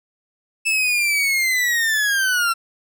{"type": "linear sweep", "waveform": "40% pulse", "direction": "down", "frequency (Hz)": [2637, 1343], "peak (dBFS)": -16, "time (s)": [0.65, 2.54], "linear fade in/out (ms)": 20, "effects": []}